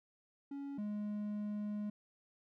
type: tone pair in turn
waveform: triangle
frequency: 280 / 208.5 Hz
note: C#4 / G#3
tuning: +18 / +7 cents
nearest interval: perfect fourth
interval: 511 cents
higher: first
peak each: -39 / -35 dBFS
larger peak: second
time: 0.51-0.78 / 0.78-1.9 s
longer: second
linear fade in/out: 5 ms
effects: none